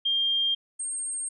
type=tone pair in turn; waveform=sine; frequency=3200 / 8543 Hz; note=G7 / C9; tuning=+35 / +35 cents; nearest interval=octave + perfect fourth; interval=1700 cents; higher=second; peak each=-22 / -29 dBFS; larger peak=first; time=0.05-0.55 / 0.79-1.29 s; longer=neither; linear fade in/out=10 ms; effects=none